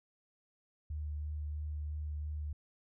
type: tone with vibrato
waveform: sine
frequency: 75.2 Hz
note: D2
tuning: 42 cents sharp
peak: -36 dBFS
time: 0.9-2.53 s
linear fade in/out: 5 ms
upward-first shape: sine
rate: 3 Hz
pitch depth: 14 cents each way
effects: none